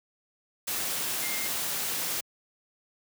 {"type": "tone in noise", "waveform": "sine", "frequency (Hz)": 2114, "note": "C7", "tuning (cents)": 17, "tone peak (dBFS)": -36, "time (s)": [1.22, 1.48], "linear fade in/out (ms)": 10, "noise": "white", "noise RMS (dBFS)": -31, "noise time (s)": [0.67, 2.21], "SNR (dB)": -8, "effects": ["high-pass 100 Hz 12 dB/octave"]}